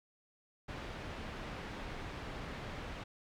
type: low-pass noise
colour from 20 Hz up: pink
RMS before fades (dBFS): -44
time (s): 0.68-3.04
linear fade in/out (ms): 10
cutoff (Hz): 2900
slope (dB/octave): 12
effects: none